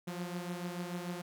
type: beating tone pair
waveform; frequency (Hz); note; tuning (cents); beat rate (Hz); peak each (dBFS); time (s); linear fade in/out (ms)
sawtooth; 174.61 / 181.41; F3 / F#3; 0 / -34; 6.8; -35 / -39; 0.07-1.22; 10
effects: none